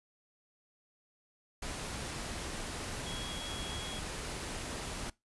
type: tone in noise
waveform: sine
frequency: 3322 Hz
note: G#7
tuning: in tune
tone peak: -43 dBFS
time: 3.06-3.99 s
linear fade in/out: 5 ms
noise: pink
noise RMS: -40 dBFS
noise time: 1.62-5.1 s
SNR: -6 dB
effects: noise-tail reverb RT60 0.2 s tail -22 dB re dry + resampled to 24000 Hz